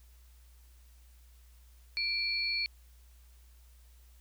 sine tone pair together, 2349 / 4386 Hz, D7 / C#8, 0 / -19 cents, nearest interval major seventh, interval 1081 cents, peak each -33 / -32 dBFS, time 1.97-2.66 s, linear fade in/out 0 ms, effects added 60 Hz sine -55 dBFS peak until 4.2 s + white hiss -67 dBFS RMS until 4.2 s

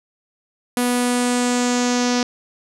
sawtooth tone with low-pass filter sweep, 245.3 Hz, B3, 12 cents flat, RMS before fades -19 dBFS, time 0.77-2.23 s, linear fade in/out 2 ms, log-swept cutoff 11000 to 5600 Hz, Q 3.3, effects none

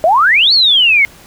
sine exponential two-way sweep, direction up then down, 608 to 4529 to 2122 Hz, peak -6 dBFS, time 0.04-1.05 s, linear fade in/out 0 ms, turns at 0.53 s, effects pink hiss -40 dBFS RMS until 1.26 s

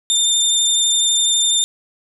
25% pulse tone with vibrato, 3600 Hz, A7, 39 cents sharp, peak -9 dBFS, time 0.1-1.64 s, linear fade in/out 0 ms, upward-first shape sine, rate 12 Hz, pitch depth 10 cents each way, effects none

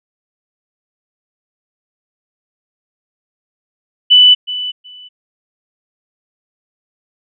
sine tone with echo, 2985 Hz, F#7, 15 cents sharp, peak -3 dBFS, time 4.1-4.35 s, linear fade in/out 20 ms, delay 370 ms, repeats 2, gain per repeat -15 dB, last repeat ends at 5.09 s, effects none

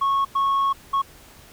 sine tone bursts at uneven times, 1100 Hz, C#6, 14 cents flat, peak -15 dBFS, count 3, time 0.01-0.25 / 0.35-0.73 / 0.93-1.02 s, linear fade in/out 10 ms, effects tanh soft clip ceiling -17 dBFS + pink hiss -48 dBFS RMS until 1.52 s

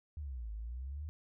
sine exponential two-way sweep, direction down then up, 78.8 to 51.91 to 78.8 Hz, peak -39 dBFS, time 0.17-1.09 s, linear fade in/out 0 ms, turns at 0.52 s, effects none

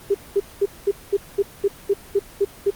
sine tone bursts, 400 Hz, G4, 35 cents sharp, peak -14 dBFS, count 11, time 0.1-2.706 s, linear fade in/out 10 ms, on 46 ms, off 210 ms, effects pink hiss -43 dBFS RMS until 2.75 s + Opus 24 kbps

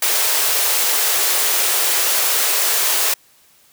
white high-pass noise, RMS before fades -17 dBFS, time 0.02-3.14 s, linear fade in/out 5 ms, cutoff 360 Hz, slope 48 dB/octave, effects white hiss -53 dBFS RMS until 3.72 s

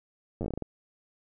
slowing click train, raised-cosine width 2 ms, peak -20 dBFS, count 10, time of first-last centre 0.41-0.623 s, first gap 9 ms, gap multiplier 1.23, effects none

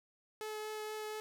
sawtooth tone with vibrato, 429.2 Hz, A4, 43 cents flat, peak -36 dBFS, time 0.41-1.2 s, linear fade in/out 0 ms, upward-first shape triangle, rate 4.2 Hz, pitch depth 10 cents each way, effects none

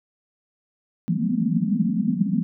white band-pass noise, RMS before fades -22 dBFS, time 1.08-2.43 s, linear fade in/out 0 ms, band 160 to 250 Hz, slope 96 dB/octave, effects none

